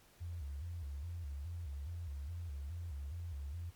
sine tone with vibrato, 77.7 Hz, D#2, 2 cents flat, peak -40 dBFS, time 0.2-3.71 s, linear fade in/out 20 ms, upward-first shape square, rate 2.4 Hz, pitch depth 170 cents each way, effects pink hiss -65 dBFS RMS until 3.75 s + MP3 96 kbps

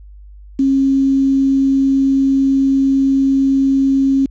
sine tone with quantisation, 270.9 Hz, C#4, 40 cents flat, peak -10 dBFS, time 0.59-4.26 s, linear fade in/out 5 ms, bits 6, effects added 50 Hz sine -35 dBFS peak until 4.3 s + resampled to 16000 Hz

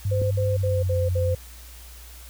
sine tone with pitch glide, 99.6 to 90.81 Hz, G2 to F#2, +28 to -32 cents, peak -21 dBFS, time 0.05-1.35 s, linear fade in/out 5 ms, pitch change -160 cents, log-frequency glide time 0.45-0.99 s
sine tone bursts, 514 Hz, C5, 31 cents flat, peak -24 dBFS, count 5, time 0.11-1.35 s, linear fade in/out 10 ms, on 200 ms, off 60 ms
click, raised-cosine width 3 ms, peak -19 dBFS, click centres 0.217 s
effects added 60 Hz sine -42 dBFS peak until 2.29 s + white hiss -47 dBFS RMS until 2.29 s

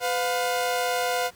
sawtooth tone pair together, 502 / 710.7 Hz, B4 / F5, +28 / +30 cents, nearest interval tritone, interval 602 cents, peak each -23 / -22 dBFS, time 0-1.31 s, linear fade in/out 50 ms, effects pink hiss -54 dBFS RMS until 1.35 s + high-pass 60 Hz 12 dB/octave

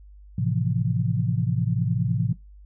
sine chord, F major seventh, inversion first, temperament equal, 110 / 130.81 / 164.81 / 174.61 Hz, A2 / C3 / E3 / F3, 0 / 0 / 0 / 0 cents, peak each -25 / -25 / -28 / -29 dBFS, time 0.38-2.33 s, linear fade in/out 5 ms, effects noise-tail reverb RT60 0.2 s tail -20 dB re dry + added 50 Hz sine -44 dBFS peak until 2.65 s

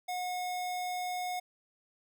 square tone, 725 Hz, F#5, 35 cents flat, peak -34 dBFS, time 0.08-1.4 s, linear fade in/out 10 ms, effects none

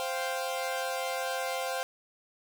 sawtooth chord, C suspended fourth, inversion none, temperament equal, 523.3 / 698.5 / 784 Hz, C5 / F5 / G5, 0 / 0 / 0 cents, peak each -30 / -32 / -33 dBFS, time 0-1.83 s, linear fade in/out 0 ms, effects none

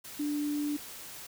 sine tone in noise, 293.7 Hz, D4, in tune, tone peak -29 dBFS, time 0.19-0.77 s, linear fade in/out 10 ms, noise white, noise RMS -45 dBFS, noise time 0.04-1.27 s, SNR +13 dB, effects none

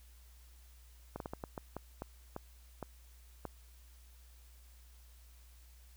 slowing click train, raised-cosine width 1 ms, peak -26 dBFS, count 11, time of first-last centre 1.16-3.453 s, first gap 42 ms, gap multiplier 1.35, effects added 60 Hz sine -56 dBFS peak until 5.96 s + white hiss -66 dBFS RMS until 5.96 s

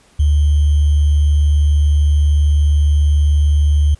sine tone with sample-and-hold, 73.42 Hz, D2, in tune, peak -9 dBFS, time 0.19-3.95 s, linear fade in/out 10 ms, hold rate 3150 Hz, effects pink hiss -51 dBFS RMS until 3.99 s + resampled to 24000 Hz

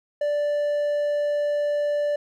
triangle tone, 586 Hz, D5, 4 cents flat, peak -19 dBFS, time 0.21-2.16 s, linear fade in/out 5 ms, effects none

